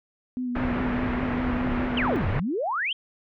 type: tone with vibrato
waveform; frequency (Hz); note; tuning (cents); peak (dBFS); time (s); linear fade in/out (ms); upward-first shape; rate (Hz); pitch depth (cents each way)
sine; 248.4; B3; +10; -26; 0.37-2.16; 0; sine; 4.9; 33
type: low-pass noise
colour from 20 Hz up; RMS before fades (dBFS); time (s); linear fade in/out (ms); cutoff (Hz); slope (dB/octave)
pink; -29; 0.55-2.4; 5; 2200; 24
type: exponential two-way sweep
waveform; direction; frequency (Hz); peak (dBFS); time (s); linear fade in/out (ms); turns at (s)
sine; down then up; 3279 to 82.41 to 3279; -24; 1.97-2.93; 5; 2.28
effects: none